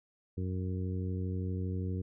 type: harmonic tone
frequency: 92.5 Hz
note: F#2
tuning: in tune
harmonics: 1 / 2 / 3 / 4 / 5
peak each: -33 / -39 / -43 / -45 / -47 dBFS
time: 0.37-2.02 s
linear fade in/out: 10 ms
effects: none